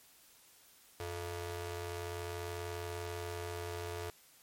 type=ring-modulated tone; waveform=sawtooth; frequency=261.6 Hz; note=C4; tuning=in tune; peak=-32 dBFS; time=1-4.1 s; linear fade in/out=2 ms; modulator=171 Hz; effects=white hiss -62 dBFS RMS until 4.42 s + MP3 64 kbps